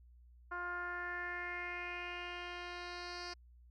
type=tone with low-pass filter sweep; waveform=10% pulse; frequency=352.9 Hz; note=F4; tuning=18 cents sharp; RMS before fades=-43 dBFS; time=0.51-3.34 s; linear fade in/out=10 ms; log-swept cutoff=1300 to 4800 Hz; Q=4.5; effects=added 60 Hz sine -58 dBFS peak until 3.7 s